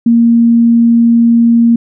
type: tone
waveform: sine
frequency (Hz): 233.1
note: A#3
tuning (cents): 0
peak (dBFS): -4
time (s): 0.06-1.76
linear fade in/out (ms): 5
effects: none